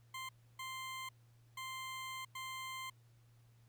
20% pulse tone bursts at uneven times, 1046.5 Hz, C6, in tune, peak -38 dBFS, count 4, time 0.14-0.29 / 0.59-1.09 / 1.57-2.25 / 2.35-2.9 s, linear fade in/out 5 ms, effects added 117 Hz sine -63 dBFS peak until 3.68 s + pink hiss -75 dBFS RMS until 3.68 s

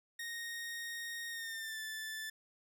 sawtooth tone with pitch glide, 1861 to 1756.6 Hz, A#6 to A6, -3 to -3 cents, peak -37 dBFS, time 0.19-2.3 s, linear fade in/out 5 ms, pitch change -100 cents, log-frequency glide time 1.3-1.8 s, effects none

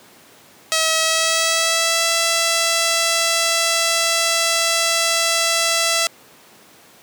5% pulse tone with pitch glide, 643 to 666.8 Hz, E5 to E5, -43 to +20 cents, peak -4 dBFS, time 0.72-6.07 s, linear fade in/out 0 ms, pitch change +63 cents, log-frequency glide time 0.97-2.1 s, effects pink hiss -47 dBFS RMS until 7.02 s + high-pass 200 Hz 12 dB/octave

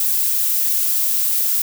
violet noise, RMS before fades -18 dBFS, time 0-1.62 s, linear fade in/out 2 ms, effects none

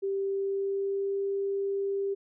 sine tone with pitch glide, 392 to 395.4 Hz, G4 to G4, 0 to +15 cents, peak -27 dBFS, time 0.02-2.15 s, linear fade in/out 20 ms, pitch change +15 cents, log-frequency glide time 0.25-1.19 s, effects none

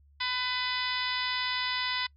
harmonic tone, 501 Hz, B4, 25 cents sharp, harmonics 2 / 3 / 4 / 5 / 6 / 7 / 8 / 9 / 10, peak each -36 / -39 / -34 / -41 / -39 / -36 / -38 / -42 / -38 dBFS, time 0.2-2.07 s, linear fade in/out 10 ms, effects noise-tail reverb RT60 0.1 s tail -25 dB re dry + added 71 Hz sine -57 dBFS peak until 2.16 s

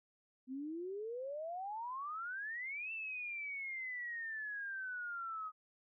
sine exponential two-way sweep, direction up then down, 251.1 to 2682 to 1252 Hz, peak -40 dBFS, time 0.47-5.52 s, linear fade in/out 50 ms, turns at 2.92 s, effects none

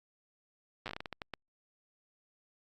slowing click train, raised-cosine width 0.3 ms, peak -23 dBFS, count 12, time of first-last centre 0.86-1.337 s, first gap 8 ms, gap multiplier 1.31, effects Opus 48 kbps

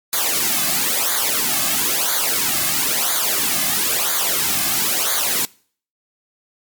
white noise with flanger, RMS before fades -19 dBFS, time 0.13-5.45 s, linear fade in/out 0 ms, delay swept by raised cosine 0.36 to 2.16 ms, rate 1 Hz, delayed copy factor -0.85, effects noise-tail reverb RT60 0.5 s tail -24 dB re dry + MP3 96 kbps

